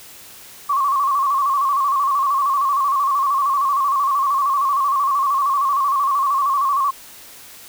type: tone with vibrato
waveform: sine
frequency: 1108.7 Hz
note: C#6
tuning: in tune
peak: -15 dBFS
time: 0.69-6.91 s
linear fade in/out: 10 ms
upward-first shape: square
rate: 13 Hz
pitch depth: 62 cents each way
effects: white hiss -41 dBFS RMS until 7.68 s